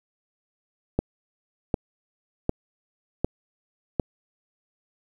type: click train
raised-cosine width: 2 ms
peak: -8 dBFS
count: 5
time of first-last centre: 0.99-3.998 s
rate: 1.33 Hz
effects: 8-bit